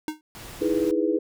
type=tone with exponential decay; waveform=square; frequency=308.5 Hz; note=D#4; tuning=15 cents flat; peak=-24 dBFS; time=0.08-0.21 s; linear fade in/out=1 ms; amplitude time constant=28 ms
type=noise; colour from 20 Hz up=pink; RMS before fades=-41 dBFS; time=0.35-0.91 s; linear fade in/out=0 ms
type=chord; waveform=sine; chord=E major seventh; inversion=third; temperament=equal; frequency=311.1 / 329.6 / 415.3 / 493.9 Hz; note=D#4 / E4 / G#4 / B4; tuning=0 / 0 / 0 / 0 cents; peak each=-26 / -25 / -26 / -27 dBFS; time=0.61-1.19 s; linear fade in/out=10 ms
effects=none